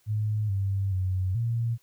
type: tone with pitch steps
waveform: sine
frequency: 106.7 / 97.9 / 93.1 / 116.3 Hz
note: G#2 / G2 / F#2 / A#2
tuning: +47 / -2 / +11 / -4 cents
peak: -24 dBFS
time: 0.06-1.78 s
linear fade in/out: 50 ms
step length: 430 ms
effects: white hiss -66 dBFS RMS until 1.82 s